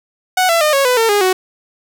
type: tone with pitch steps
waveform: sawtooth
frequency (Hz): 740 / 670.8 / 608.1 / 551.2 / 499.6 / 452.9 / 410.5 / 372.1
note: F#5 / E5 / D#5 / C#5 / B4 / A#4 / G#4 / F#4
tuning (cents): 0 / +30 / -40 / -10 / +20 / -50 / -20 / +10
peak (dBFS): -7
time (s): 0.37-1.33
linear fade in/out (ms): 5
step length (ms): 120
effects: none